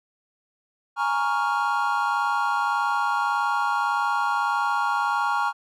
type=chord; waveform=triangle; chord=Bb minor seventh; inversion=third; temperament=equal; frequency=830.6 / 932.3 / 1108.7 / 1396.9 Hz; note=Ab5 / Bb5 / Db6 / F6; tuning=0 / 0 / 0 / 0 cents; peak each=-25 dBFS; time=0.96-5.53 s; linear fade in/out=50 ms; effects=none